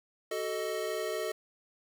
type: chord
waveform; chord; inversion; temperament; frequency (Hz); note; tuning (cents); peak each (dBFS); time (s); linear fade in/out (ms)
square; D# diminished; first; equal with one note detuned; 376 / 440 / 622.3; F#4 / A4 / D#5; +28 / 0 / 0; -39 / -36 / -37; 0.31-1.32; 5
effects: 10-bit